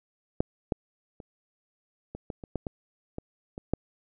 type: clicks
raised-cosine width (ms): 2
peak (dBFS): -10 / -12 / -29 / -24 / -21 / -27 / -16 / -19 / -21 / -24 / -11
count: 11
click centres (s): 0.405 / 0.722 / 1.202 / 2.15 / 2.302 / 2.438 / 2.557 / 2.668 / 3.184 / 3.579 / 3.736
effects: none